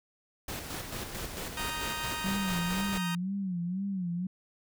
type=noise with tremolo; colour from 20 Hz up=pink; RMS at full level=-37 dBFS; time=0.48-2.98 s; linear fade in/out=5 ms; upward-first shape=square; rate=4.5 Hz; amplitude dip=40%
type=chord; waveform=20% pulse; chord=Eb major; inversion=second; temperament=just; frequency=933.4 / 1244.5 / 1555.6 Hz; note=Bb5 / Eb6 / G6; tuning=+2 / 0 / -14 cents; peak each=-33 / -34 / -36 dBFS; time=1.57-3.15 s; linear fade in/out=2 ms
type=tone with vibrato; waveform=sine; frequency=185 Hz; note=F#3; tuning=in tune; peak=-30 dBFS; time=2.24-4.27 s; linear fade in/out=5 ms; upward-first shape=sine; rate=2 Hz; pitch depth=130 cents each way
effects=none